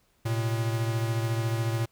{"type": "beating tone pair", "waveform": "square", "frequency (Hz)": [113, 127], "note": ["A2", "B2"], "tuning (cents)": [47, 49], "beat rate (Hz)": 14, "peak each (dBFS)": [-27, -34], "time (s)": [0.25, 1.86], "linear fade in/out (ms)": 10, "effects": ["pink hiss -68 dBFS RMS until 1.91 s"]}